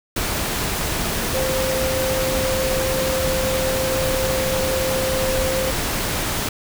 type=tone in noise; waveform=sine; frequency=523.3 Hz; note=C5; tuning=in tune; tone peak=-21 dBFS; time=1.34-5.71 s; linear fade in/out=5 ms; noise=pink; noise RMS=-23 dBFS; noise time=0.16-6.49 s; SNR=-1 dB; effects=none